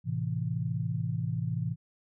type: chord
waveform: sine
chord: A minor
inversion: none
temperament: equal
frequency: 110 / 130.81 / 164.81 Hz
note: A2 / C3 / E3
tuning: 0 / 0 / 0 cents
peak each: -33 dBFS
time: 0.04-1.76 s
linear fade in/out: 50 ms
effects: none